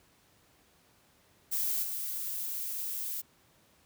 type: noise with level steps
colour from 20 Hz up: violet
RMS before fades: -31 / -36 dBFS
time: 1.51-3.22 s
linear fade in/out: 20 ms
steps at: 1.82 s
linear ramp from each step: 20 ms
effects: pink hiss -65 dBFS RMS until 3.85 s + high-pass 60 Hz 12 dB/octave